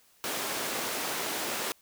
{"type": "high-pass noise", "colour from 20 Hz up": "pink", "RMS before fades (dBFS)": -33, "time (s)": [0.24, 1.72], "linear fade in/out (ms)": 0, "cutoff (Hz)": 340, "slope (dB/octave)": 12, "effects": ["white hiss -63 dBFS RMS until 1.81 s"]}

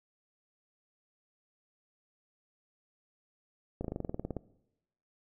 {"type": "slowing click train", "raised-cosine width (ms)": 2, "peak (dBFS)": -22, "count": 13, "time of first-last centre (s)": [3.81, 4.367], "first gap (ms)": 35, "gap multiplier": 1.05, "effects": ["noise-tail reverb RT60 0.9 s tail -20 dB re dry"]}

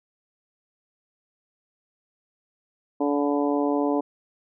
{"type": "harmonic tone with a mistuned harmonic", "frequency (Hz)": 144.3, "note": "D3", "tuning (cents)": -30, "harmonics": [2, 3, 4, 5, 6, 7], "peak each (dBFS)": [-23, -27, -29, -31, -33, -34], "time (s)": [3, 4.01], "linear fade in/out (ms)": 10, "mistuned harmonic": 7, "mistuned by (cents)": -17, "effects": []}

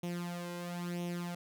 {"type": "tone with flanger", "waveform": "sawtooth", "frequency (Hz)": 174.61, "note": "F3", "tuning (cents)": 0, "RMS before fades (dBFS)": -39, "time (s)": [0.03, 1.35], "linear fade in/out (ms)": 5, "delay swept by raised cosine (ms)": [0.32, 2.02], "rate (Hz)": 1, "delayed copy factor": 0.7, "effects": []}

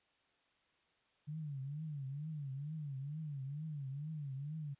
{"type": "tone with vibrato", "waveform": "sine", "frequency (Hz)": 145.1, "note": "D3", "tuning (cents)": -21, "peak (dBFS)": -40, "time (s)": [1.27, 4.75], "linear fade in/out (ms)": 20, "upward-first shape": "triangle", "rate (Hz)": 2.2, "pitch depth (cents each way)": 180, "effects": ["white hiss -75 dBFS RMS until 4.79 s", "resampled to 8000 Hz"]}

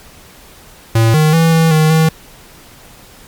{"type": "tone with pitch steps", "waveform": "square", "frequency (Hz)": [113.2, 154.9, 164.1, 162.9, 156.2, 159.7], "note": ["A2", "D#3", "E3", "E3", "D#3", "D#3"], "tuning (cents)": [50, -7, -8, -20, 7, 45], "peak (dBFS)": -8, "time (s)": [0.95, 2.09], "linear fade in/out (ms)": 5, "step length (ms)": 190, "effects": ["pink hiss -40 dBFS RMS until 3.27 s", "MP3 96 kbps"]}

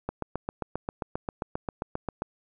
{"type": "click train", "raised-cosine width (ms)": 1, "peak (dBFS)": -16, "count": 17, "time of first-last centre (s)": [0.09, 2.22], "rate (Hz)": 7.51, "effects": []}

